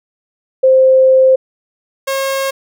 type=tone pair in turn; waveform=sine / sawtooth; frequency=523.3 / 541.1 Hz; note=C5 / C#5; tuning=0 / -42 cents; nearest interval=minor second; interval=58 cents; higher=second; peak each=-5 / -11 dBFS; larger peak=first; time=0.63-1.36 / 2.07-2.51 s; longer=first; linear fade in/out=10 ms; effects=none